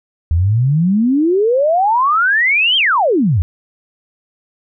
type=exponential two-way sweep; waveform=sine; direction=up then down; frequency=77.78 to 3250 to 77.78 Hz; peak=-10 dBFS; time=0.31-3.42 s; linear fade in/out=0 ms; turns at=2.77 s; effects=none